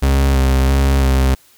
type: tone with vibrato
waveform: 40% pulse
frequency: 67 Hz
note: C2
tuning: 42 cents sharp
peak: -10 dBFS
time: 0.02-1.35 s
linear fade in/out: 10 ms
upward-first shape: square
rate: 1.5 Hz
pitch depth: 24 cents each way
effects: white hiss -50 dBFS RMS until 1.57 s